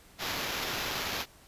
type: noise with sample-and-hold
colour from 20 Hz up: white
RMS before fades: -34 dBFS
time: 0.18-1.26 s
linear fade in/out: 50 ms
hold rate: 8820 Hz
effects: pink hiss -57 dBFS RMS until 1.47 s + resampled to 32000 Hz